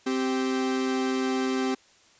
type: tone pair together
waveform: 45% pulse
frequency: 261.3 / 390.5 Hz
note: C4 / G4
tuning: -2 / -7 cents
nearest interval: perfect fifth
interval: 695 cents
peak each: -26 / -29 dBFS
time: 0.06-1.75 s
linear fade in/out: 10 ms
effects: white hiss -58 dBFS RMS until 2.19 s + resampled to 16000 Hz